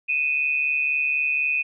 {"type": "tone pair together", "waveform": "sine", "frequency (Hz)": [2489, 2633], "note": ["D#7", "E7"], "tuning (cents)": [0, -3], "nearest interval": "minor second", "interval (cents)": 97, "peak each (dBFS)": [-21, -26], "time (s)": [0.08, 1.63], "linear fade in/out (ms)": 20, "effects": []}